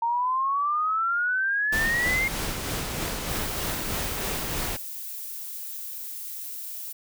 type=exponential sweep; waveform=sine; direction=up; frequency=919 to 2136 Hz; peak=-22 dBFS; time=0.02-2.28 s; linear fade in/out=5 ms
type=noise with tremolo; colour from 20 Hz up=pink; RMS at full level=-29 dBFS; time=1.72-4.77 s; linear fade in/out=10 ms; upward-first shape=sine; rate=3.2 Hz; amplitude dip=30%
type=noise; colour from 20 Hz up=violet; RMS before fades=-36 dBFS; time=3.29-6.93 s; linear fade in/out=10 ms
effects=none